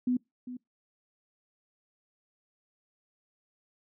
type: tone with echo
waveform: sine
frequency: 249.3 Hz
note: B3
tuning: 16 cents sharp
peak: -24 dBFS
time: 0.07-0.17 s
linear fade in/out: 5 ms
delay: 400 ms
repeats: 1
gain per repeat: -13 dB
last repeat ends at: 0.57 s
effects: noise-tail reverb RT60 0.2 s tail -25 dB re dry